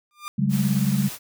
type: tone with exponential growth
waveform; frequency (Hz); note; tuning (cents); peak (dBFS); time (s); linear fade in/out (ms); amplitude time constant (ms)
sawtooth; 1199; D6; +36; -24; 0.11-0.28; 0; 36
type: chord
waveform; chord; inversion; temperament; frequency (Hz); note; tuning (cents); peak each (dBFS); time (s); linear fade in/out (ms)
sine; C# suspended fourth; none; equal with one note detuned; 138.59 / 189.87 / 207.7; C#3 / F#3 / G#3; 0 / +45 / 0; -23; 0.38-1.09; 10
type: noise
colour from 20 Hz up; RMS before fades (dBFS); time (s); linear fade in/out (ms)
white; -35; 0.49-1.19; 50
effects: none